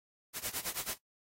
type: noise with tremolo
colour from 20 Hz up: white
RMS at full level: -35 dBFS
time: 0.33-0.98 s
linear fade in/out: 50 ms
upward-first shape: sine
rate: 9.2 Hz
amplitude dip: 90%
effects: noise-tail reverb RT60 0.1 s tail -17 dB re dry + AAC 48 kbps